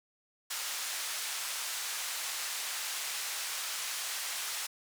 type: band-pass noise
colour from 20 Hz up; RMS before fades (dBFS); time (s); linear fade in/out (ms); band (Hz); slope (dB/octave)
white; -37; 0.5-4.67; 10; 920 to 9100; 12
effects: none